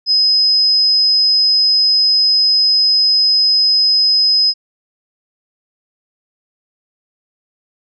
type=tone; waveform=sine; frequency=5060 Hz; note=D#8; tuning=28 cents sharp; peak=-9 dBFS; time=0.06-4.54 s; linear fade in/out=50 ms; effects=none